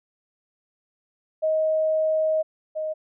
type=tone pair in turn; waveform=sine; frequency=629 / 623.6 Hz; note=D#5 / D#5; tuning=+19 / +4 cents; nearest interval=unison; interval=15 cents; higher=first; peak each=-19 / -25 dBFS; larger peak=first; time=1.42-2.43 / 2.75-2.94 s; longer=first; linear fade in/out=20 ms; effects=none

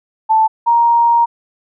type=tone pair in turn; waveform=sine; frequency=880 / 937.3 Hz; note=A5 / A#5; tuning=0 / +9 cents; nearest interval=minor second; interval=109 cents; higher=second; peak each=-8 dBFS; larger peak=neither; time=0.29-0.48 / 0.66-1.26 s; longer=second; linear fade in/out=20 ms; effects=none

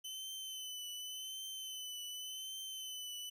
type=tone with vibrato; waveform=sawtooth; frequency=3037 Hz; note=F#7; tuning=44 cents sharp; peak=-40 dBFS; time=0.04-3.3 s; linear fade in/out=10 ms; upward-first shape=triangle; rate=0.88 Hz; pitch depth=42 cents each way; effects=none

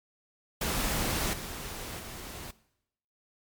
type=noise with level steps; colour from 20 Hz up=pink; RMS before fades=-30 / -39 / -42 dBFS; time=0.61-2.51 s; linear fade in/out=5 ms; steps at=1.33 / 1.99 s; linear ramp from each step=5 ms; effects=noise-tail reverb RT60 0.8 s tail -19 dB re dry + MP3 96 kbps

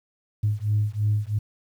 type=beating tone pair; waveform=sine; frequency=103.83 / 106.83 Hz; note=G#2 / G#2; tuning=0 / +49 cents; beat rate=3 Hz; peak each=-23 dBFS; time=0.43-1.39 s; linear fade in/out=10 ms; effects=tanh soft clip ceiling -14 dBFS + 9-bit

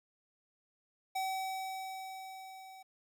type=tone with level ramp; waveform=square; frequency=762 Hz; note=G5; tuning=49 cents flat; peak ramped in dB=-33 to -51 dBFS; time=1.15-2.83 s; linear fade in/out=10 ms; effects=12-bit

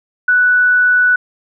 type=tone; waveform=sine; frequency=1482 Hz; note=F#6; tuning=2 cents sharp; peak=-8 dBFS; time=0.28-1.16 s; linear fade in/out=5 ms; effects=none

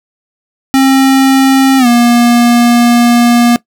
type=tone with pitch glide; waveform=square; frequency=267.7 to 238.5 Hz; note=C4 to A#3; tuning=+40 to +40 cents; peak=-5 dBFS; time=0.74-3.56 s; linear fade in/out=0 ms; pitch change=-200 cents; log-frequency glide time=1.78-1.87 s; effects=noise-tail reverb RT60 0.1 s tail -19 dB re dry

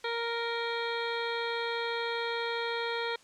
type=harmonic tone; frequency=466.2 Hz; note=A#4; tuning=in tune; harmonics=1 / 2 / 3 / 4 / 5 / 7 / 8 / 9; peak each=-34 / -37 / -39 / -40 / -41 / -42 / -43 / -44 dBFS; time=0.04-3.16 s; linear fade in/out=5 ms; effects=white hiss -59 dBFS RMS until 3.23 s + low-pass 7000 Hz 12 dB/octave

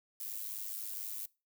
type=noise with amplitude modulation; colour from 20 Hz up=violet; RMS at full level=-38 dBFS; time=0.2-1.26 s; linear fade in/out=5 ms; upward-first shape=sine; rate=104 Hz; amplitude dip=70%; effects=noise-tail reverb RT60 0.3 s tail -23 dB re dry

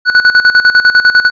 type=tone with tremolo; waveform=square; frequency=1480 Hz; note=F#6; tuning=in tune; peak=-3 dBFS; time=0.05-1.31 s; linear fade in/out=50 ms; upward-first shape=square; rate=10 Hz; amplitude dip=75%; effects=resampled to 11025 Hz

